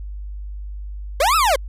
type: linear two-way sweep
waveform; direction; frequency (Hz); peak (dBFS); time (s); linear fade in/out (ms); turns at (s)
40% pulse; up then down; 493.9 to 1351 to 493.9; -13; 1.2-1.56; 5; 1.36
effects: added 50 Hz sine -28 dBFS peak until 1.68 s + resampled to 32000 Hz